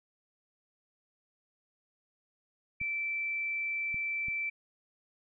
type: tone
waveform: sine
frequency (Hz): 2330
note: D7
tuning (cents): -14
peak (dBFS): -31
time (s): 2.8-4.5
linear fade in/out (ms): 10
type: clicks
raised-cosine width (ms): 5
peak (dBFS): -34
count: 3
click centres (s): 2.815 / 3.944 / 4.284
effects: none